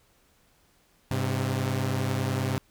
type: tone pair together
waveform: sawtooth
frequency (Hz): 101.19 / 131.1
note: G#2 / C3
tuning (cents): -45 / +4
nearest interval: major third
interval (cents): 449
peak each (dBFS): -25 / -24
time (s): 1.11-2.58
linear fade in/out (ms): 0
effects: pink hiss -64 dBFS RMS until 2.7 s